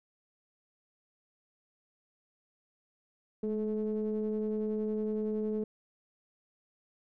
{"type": "ring-modulated tone", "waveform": "triangle", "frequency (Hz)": 108.8, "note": "A2", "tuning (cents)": -19, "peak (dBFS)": -25, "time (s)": [3.43, 5.64], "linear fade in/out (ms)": 5, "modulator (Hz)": 321, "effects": []}